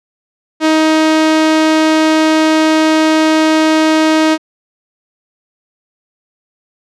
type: tone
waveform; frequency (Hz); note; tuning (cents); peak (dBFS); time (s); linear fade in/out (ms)
sawtooth; 314.7; D#4; +20; -4; 0.6-4.38; 50
effects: low-pass 6000 Hz 12 dB/octave